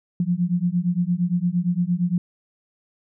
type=beating tone pair; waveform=sine; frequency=171.9 / 180.6 Hz; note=F3 / F#3; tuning=-27 / -42 cents; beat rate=8.7 Hz; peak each=-22 dBFS; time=0.2-2.18 s; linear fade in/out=2 ms; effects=none